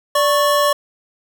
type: tone pair together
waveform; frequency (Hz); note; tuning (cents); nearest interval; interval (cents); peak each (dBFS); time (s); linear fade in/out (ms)
square; 584.8 / 1104; D5 / C#6; -7 / -7; major seventh; 1100; -16 / -17; 0.15-0.73; 5
effects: none